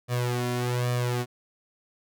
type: tone with flanger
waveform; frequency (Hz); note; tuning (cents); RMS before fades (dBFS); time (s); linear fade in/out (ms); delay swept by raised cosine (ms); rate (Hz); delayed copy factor
sawtooth; 122.7; B2; -11; -27; 0.08-1.26; 50; 1.7 to 2.9; 1.2; +0.9
effects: none